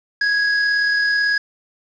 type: tone with amplitude modulation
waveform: square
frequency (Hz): 1661.2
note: G#6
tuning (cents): 0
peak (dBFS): -15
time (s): 0.21-1.38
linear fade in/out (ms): 5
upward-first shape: sine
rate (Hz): 38.1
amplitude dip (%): 25
effects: resampled to 16000 Hz + 7-bit